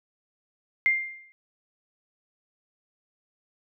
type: tone with exponential decay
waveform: sine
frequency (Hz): 2105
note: C7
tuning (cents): +10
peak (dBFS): -16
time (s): 0.86-1.32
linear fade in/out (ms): 0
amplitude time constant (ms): 100
effects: none